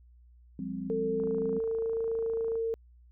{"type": "chord", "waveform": "sine", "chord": "F suspended second", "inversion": "none", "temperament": "equal with one note detuned", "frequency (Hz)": [174.61, 200.1, 261.6], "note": ["F3", "G3", "C4"], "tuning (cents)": [0, 36, 0], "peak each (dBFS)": [-39, -37, -37], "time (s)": [0.59, 1.59], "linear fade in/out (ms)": 2}
{"type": "tone with pitch glide", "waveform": "sine", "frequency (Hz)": [447.7, 453.9], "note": ["A4", "A#4"], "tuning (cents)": [30, -46], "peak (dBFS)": -28, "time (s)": [0.9, 2.74], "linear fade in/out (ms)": 0, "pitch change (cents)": 24, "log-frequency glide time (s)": [1.33, 2]}
{"type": "click train", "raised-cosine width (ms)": 1, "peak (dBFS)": -34, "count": 38, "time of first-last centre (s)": [1.2, 2.555], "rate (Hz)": 27.3}
{"effects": ["added 60 Hz sine -54 dBFS peak until 3.11 s"]}